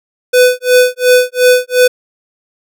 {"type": "tone with tremolo", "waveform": "square", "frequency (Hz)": 499.5, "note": "B4", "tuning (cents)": 20, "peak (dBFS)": -4, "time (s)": [0.33, 1.88], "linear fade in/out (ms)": 10, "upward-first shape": "sine", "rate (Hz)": 2.8, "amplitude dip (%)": 100, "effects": []}